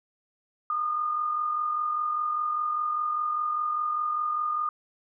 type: tone with amplitude modulation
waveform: sine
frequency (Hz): 1220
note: D#6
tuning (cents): -34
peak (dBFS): -23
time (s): 0.7-4.69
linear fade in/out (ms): 2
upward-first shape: sine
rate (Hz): 45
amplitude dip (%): 45
effects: none